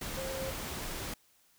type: tone in noise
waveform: sine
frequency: 532 Hz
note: C5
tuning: 29 cents sharp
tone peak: -37 dBFS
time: 0.17-0.51 s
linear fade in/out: 5 ms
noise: pink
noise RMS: -39 dBFS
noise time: 0.01-1.14 s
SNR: -1 dB
effects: white hiss -67 dBFS RMS until 1.58 s